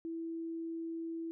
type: tone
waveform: sine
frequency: 329.6 Hz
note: E4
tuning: in tune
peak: -37 dBFS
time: 0.05-1.31 s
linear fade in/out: 0 ms
effects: none